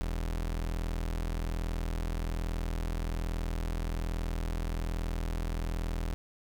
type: tone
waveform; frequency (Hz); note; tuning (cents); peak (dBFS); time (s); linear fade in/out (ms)
35% pulse; 41.2; E1; 0; -29; 0.01-6.14; 0
effects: none